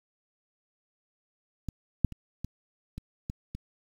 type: clicks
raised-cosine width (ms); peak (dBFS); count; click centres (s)
5; -21 / -9 / -28 / -22 / -25 / -21 / -24; 7; 1.687 / 2.047 / 2.123 / 2.446 / 2.98 / 3.299 / 3.55
effects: 8-bit